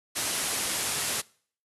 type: low-pass noise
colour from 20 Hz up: white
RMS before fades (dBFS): -30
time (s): 0.15-1.22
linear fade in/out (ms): 20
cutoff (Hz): 12000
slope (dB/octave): 96
effects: noise-tail reverb RT60 0.5 s tail -23 dB re dry + high-pass 80 Hz 12 dB/octave